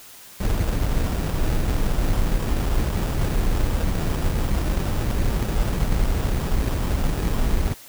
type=noise with sample-and-hold; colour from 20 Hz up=brown; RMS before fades=-21 dBFS; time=0.4-7.74 s; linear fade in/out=5 ms; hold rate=2100 Hz; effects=white hiss -44 dBFS RMS until 7.88 s